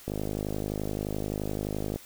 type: click train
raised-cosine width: 2 ms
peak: -18 dBFS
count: 98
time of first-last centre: 0.08-1.96 s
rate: 51.6 Hz
effects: white hiss -50 dBFS RMS until 2.05 s